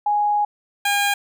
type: tone pair in turn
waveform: sine / 15% pulse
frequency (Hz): 830 / 809.6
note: G#5 / G#5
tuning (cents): -1 / -44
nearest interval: unison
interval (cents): 43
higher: first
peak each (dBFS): -16 / -11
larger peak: second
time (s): 0.06-0.45 / 0.85-1.14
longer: first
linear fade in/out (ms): 5
effects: none